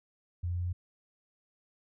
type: tone with pitch steps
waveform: sine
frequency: 87.31 / 87.87 / 88.43 / 88.99 Hz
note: F2 / F2 / F2 / F2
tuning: 0 / +11 / +22 / +33 cents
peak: -30 dBFS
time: 0.43-0.73 s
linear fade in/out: 10 ms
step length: 75 ms
effects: none